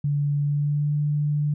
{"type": "tone with pitch glide", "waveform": "sine", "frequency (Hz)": [144.5, 147.71], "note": ["D3", "D3"], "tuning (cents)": [-28, 10], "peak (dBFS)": -20, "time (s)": [0.04, 1.54], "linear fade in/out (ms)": 5, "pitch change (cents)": 38, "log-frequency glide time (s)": [0.41, 0.94], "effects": []}